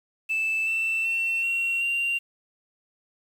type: tone with pitch steps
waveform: sine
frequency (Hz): 2637 / 2669 / 2702 / 2735 / 2768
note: E7 / E7 / E7 / F7 / F7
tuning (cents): 0 / +21 / +42 / -37 / -16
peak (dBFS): -21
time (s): 0.29-2.19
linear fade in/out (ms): 20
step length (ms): 380
effects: tanh soft clip ceiling -21 dBFS + 8-bit